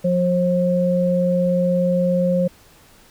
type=tone pair together; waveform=sine; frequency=178.5 / 534.9 Hz; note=F3 / C5; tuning=+38 / +38 cents; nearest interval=octave + perfect fifth; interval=1900 cents; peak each=-18 dBFS; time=0.04-2.48 s; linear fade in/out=10 ms; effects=pink hiss -50 dBFS RMS until 3.1 s